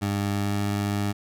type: tone with pitch glide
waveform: 20% pulse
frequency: 101 to 101.76 Hz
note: G#2 to G#2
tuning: -48 to -35 cents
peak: -19 dBFS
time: 0.01-1.13 s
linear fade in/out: 20 ms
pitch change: +13 cents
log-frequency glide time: 0.36-0.63 s
effects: none